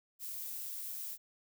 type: noise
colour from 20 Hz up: violet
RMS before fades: -42 dBFS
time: 0.19-1.18 s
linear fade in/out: 50 ms
effects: none